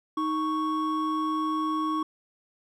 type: tone pair together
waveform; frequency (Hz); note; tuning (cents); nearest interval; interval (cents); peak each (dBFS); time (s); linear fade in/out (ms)
triangle; 312.5 / 1108.7; D#4 / C#6; +8 / 0; octave + minor seventh; 2192; -26; 0.17-2.03; 5
effects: none